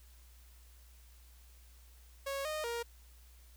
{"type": "tone with pitch steps", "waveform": "sawtooth", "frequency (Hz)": [551, 616, 470], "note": ["C#5", "D#5", "A#4"], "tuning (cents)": [-11, -17, 14], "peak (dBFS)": -32, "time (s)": [2.26, 2.83], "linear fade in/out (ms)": 10, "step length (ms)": 190, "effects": ["added 60 Hz sine -56 dBFS peak until 3.56 s", "white hiss -65 dBFS RMS until 3.56 s"]}